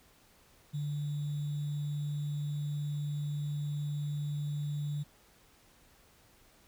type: tone with sample-and-hold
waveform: sine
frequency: 146.83 Hz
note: D3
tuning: in tune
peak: -32 dBFS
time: 0.73-5.04 s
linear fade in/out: 20 ms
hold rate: 3675 Hz
effects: pink hiss -63 dBFS RMS until 6.67 s